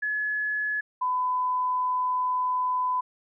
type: tone pair in turn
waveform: sine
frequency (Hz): 1703 / 1004.7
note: G#6 / B5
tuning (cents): +43 / +29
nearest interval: major sixth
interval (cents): 914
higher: first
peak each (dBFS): -25 / -23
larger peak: second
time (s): 0.02-0.81 / 1.01-3.01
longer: second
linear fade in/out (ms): 10
effects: none